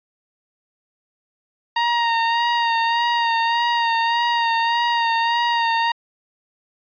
sawtooth tone with vibrato, 932.3 Hz, A#5, in tune, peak -13 dBFS, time 1.76-5.92 s, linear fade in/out 5 ms, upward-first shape sine, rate 1.7 Hz, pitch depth 31 cents each way, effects resampled to 11025 Hz

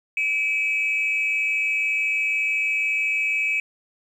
sine tone pair together, 2320 / 2566 Hz, D7 / E7, -22 / -47 cents, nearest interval major second, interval 175 cents, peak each -22 dBFS, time 0.17-3.6 s, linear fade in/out 2 ms, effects tanh soft clip ceiling -14 dBFS + 9-bit

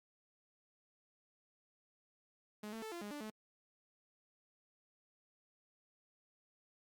sawtooth tone with pitch steps, 210.7 / 224.1 / 439.2 / 344.2 / 206.5 / 293.3 / 216 Hz, G#3 / A3 / A4 / F4 / G#3 / D4 / A3, +25 / +32 / -3 / -25 / -10 / -2 / -32 cents, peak -40 dBFS, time 2.63-3.302 s, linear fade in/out 5 ms, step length 96 ms, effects Opus 48 kbps

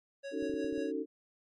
square tone with tremolo, 554.4 Hz, C#5, in tune, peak -39 dBFS, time 0.23-0.92 s, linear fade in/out 20 ms, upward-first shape triangle, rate 5.6 Hz, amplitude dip 70%
sine chord, D# half-diminished seventh, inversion third, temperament just, 280 / 311.1 / 373.4 / 448 Hz, C#4 / D#4 / F#4 / A4, +18 / 0 / +16 / +31 cents, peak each -38 / -37 / -41 / -37 dBFS, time 0.31-1.06 s, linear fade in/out 50 ms
clicks, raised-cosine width 3 ms, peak -38 dBFS, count 6, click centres 0.426 / 0.497 / 0.541 / 0.646 / 0.727 / 0.778 s
effects low-pass 6000 Hz 12 dB/octave + MP3 48 kbps

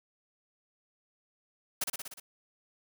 white noise with echo, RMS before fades -31 dBFS, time 1.81-1.84 s, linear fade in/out 5 ms, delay 60 ms, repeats 6, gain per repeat -3 dB, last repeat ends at 2.2 s, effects none

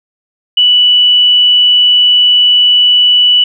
sine tone, 2960 Hz, F#7, in tune, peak -4 dBFS, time 0.57-3.44 s, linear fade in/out 5 ms, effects none

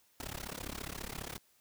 pink noise with amplitude modulation, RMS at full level -39 dBFS, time 0.2-1.38 s, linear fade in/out 0 ms, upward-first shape sine, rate 34.7 Hz, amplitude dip 95%, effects white hiss -69 dBFS RMS until 1.6 s

